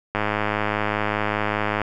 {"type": "click train", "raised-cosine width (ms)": 0.5, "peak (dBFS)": -7, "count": 176, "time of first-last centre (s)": [0.15, 1.817], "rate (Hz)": 105, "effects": []}